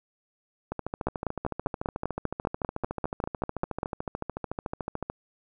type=two click trains; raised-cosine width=1 ms; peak=-17 / -13 dBFS; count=61 / 15; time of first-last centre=0.72-5.1 / 1.07-3.831 s; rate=13.7 / 5.07 Hz; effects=none